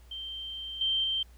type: tone with level steps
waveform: sine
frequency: 3136 Hz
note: G7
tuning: in tune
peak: -36 / -25 / -27 dBFS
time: 0.11-1.23 s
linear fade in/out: 5 ms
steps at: 0.81 / 1.04 s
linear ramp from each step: 2 ms
effects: added 60 Hz sine -51 dBFS peak until 1.37 s + pink hiss -63 dBFS RMS until 1.37 s